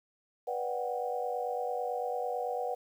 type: chord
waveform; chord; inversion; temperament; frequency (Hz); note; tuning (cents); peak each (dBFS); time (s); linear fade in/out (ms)
sine; G major seventh; first; just; 490 / 588 / 735 / 784; B4 / D5 / F#5 / G5; -14 / +2 / -12 / 0; -35 / -40 / -35 / -40; 0.47-2.75; 10
effects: 10-bit